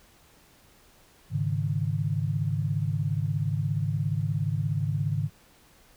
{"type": "chord", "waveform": "sine", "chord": "Ab suspended fourth", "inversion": "none", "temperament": "equal", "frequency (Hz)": [103.83, 138.59, 155.56], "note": ["Ab2", "Db3", "Eb3"], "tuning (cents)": [0, 0, 0], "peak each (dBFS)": -29, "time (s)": [1.3, 5.3], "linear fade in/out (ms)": 50, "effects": ["pink hiss -58 dBFS RMS until 5.96 s"]}